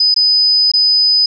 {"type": "tone with dropouts", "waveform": "sine", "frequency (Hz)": 5000, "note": "D#8", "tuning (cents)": 8, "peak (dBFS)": -8, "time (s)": [0, 1.26], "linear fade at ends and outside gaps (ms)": 5, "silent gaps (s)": [[0.143, 0.162], [0.717, 0.736]], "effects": []}